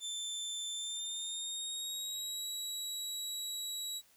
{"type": "tone with pitch glide", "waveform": "25% pulse", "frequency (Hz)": [3544, 3887], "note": ["A7", "B7"], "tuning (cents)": [12, -28], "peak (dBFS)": -33, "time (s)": [0, 4.02], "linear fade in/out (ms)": 50, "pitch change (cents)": 160, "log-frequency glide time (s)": [0.73, 2.47], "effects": ["white hiss -66 dBFS RMS until 4.16 s"]}